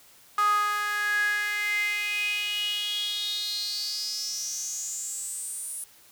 sawtooth tone with high-pass filter sweep, 415.3 Hz, G#4, in tune, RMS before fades -29 dBFS, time 0.38-5.84 s, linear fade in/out 2 ms, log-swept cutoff 1200 to 10000 Hz, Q 9, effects white hiss -55 dBFS RMS until 6.11 s

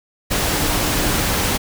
sine tone in noise, 301.2 Hz, D4, 44 cents sharp, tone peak -28 dBFS, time 0.48-1.22 s, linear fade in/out 20 ms, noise pink, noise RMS -19 dBFS, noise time 0.3-1.58 s, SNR -12 dB, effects none

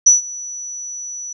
sine tone with ADSR envelope, 5920 Hz, F#8, in tune, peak -4 dBFS, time 0.06-1.33 s, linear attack 10 ms, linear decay 140 ms, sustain -22 dB, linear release 6 ms, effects none

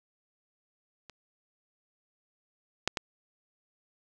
clicks, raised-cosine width 0.2 ms, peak -29 / -8 / -13 dBFS, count 3, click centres 1.097 / 2.876 / 2.972 s, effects none

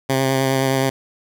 10% pulse tone with vibrato, 133.5 Hz, C3, 35 cents sharp, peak -8 dBFS, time 0.09-0.9 s, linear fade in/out 10 ms, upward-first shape triangle, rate 9.6 Hz, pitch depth 24 cents each way, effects none

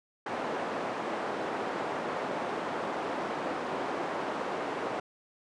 white band-pass noise, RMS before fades -34 dBFS, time 0.26-5 s, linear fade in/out 5 ms, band 270 to 880 Hz, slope 12 dB/octave, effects resampled to 22050 Hz

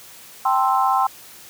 sine chord, A minor seventh, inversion third, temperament equal, 784 / 880 / 1046.5 / 1318.5 Hz, G5 / A5 / C6 / E6, 0 / 0 / 0 / 0 cents, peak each -19 / -25 / -19 / -24 dBFS, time 0.45-1.07 s, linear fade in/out 5 ms, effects white hiss -43 dBFS RMS until 1.49 s + high-pass 60 Hz 12 dB/octave

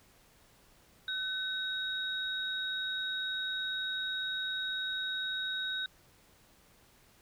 sine tone pair together, 1518 / 3782 Hz, F#6 / A#7, +44 / +24 cents, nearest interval octave + major third, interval 1580 cents, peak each -36 / -35 dBFS, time 1.08-5.86 s, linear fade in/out 2 ms, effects pink hiss -63 dBFS RMS until 7.21 s

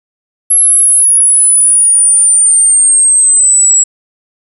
sine exponential sweep, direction down, 11175 to 7700 Hz, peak -4 dBFS, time 0.5-3.84 s, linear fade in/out 10 ms, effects none

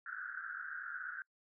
white band-pass noise, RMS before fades -44 dBFS, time 0.06-1.22 s, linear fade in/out 2 ms, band 1400 to 1600 Hz, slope 96 dB/octave, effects noise-tail reverb RT60 0.1 s tail -25 dB re dry

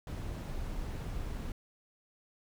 brown noise, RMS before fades -38 dBFS, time 0.07-1.52 s, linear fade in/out 2 ms, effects none

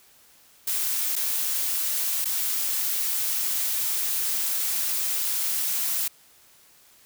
blue noise with dropouts, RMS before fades -26 dBFS, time 0.67-6.08 s, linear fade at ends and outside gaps 5 ms, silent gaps 1.156-1.162 / 2.246-2.254 s, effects white hiss -56 dBFS RMS until 7.05 s

